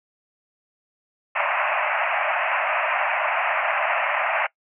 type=band-pass noise; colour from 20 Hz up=pink; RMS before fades=-23 dBFS; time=1.35-4.47 s; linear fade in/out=10 ms; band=590 to 2700 Hz; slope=96 dB/octave; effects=noise-tail reverb RT60 0.1 s tail -22 dB re dry